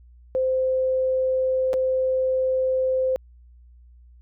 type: tone with dropouts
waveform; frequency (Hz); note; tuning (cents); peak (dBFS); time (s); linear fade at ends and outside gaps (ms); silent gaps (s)
sine; 519; C5; -14; -19; 0.35-3.16; 0; 1.732-1.739
effects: added 60 Hz sine -47 dBFS peak until 4.21 s